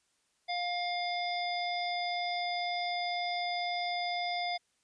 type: harmonic tone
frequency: 707 Hz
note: F5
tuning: 21 cents sharp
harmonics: 1 / 3 / 5 / 7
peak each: -33 / -38 / -40 / -41 dBFS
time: 0.48-4.58 s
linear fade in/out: 20 ms
effects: white hiss -74 dBFS RMS until 4.83 s + resampled to 22050 Hz